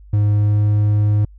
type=tone with pitch glide; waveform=triangle; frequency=103.83 to 104.49 Hz; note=G#2 to G#2; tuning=0 to +11 cents; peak=-10 dBFS; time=0.13-1.25 s; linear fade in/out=5 ms; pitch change=+11 cents; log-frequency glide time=0.34-0.63 s; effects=added 50 Hz sine -39 dBFS peak until 1.38 s